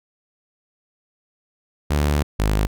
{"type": "tone pair in turn", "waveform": "sawtooth", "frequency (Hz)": [73.42, 51.92], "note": ["D2", "G#1"], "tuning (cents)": [0, 0], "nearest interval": "tritone", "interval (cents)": 600, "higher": "first", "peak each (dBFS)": [-13, -13], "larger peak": "neither", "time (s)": [[1.9, 2.23], [2.39, 2.67]], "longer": "first", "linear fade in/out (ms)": 10, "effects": []}